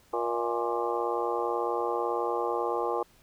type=harmonic tone with a mistuned harmonic; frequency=118.1 Hz; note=A#2; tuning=23 cents sharp; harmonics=3 / 4 / 5 / 6 / 7 / 8 / 9 / 10; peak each=-34 / -31 / -37 / -38 / -33 / -46 / -35 / -38 dBFS; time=0.13-3.03 s; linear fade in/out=5 ms; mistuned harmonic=6; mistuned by=-71 cents; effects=pink hiss -61 dBFS RMS until 3.22 s